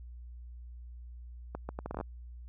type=accelerating click train; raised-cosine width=1 ms; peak=-23 dBFS; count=10; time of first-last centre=1.55-2.011 s; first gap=140 ms; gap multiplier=0.71; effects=added 60 Hz sine -44 dBFS peak until 2.48 s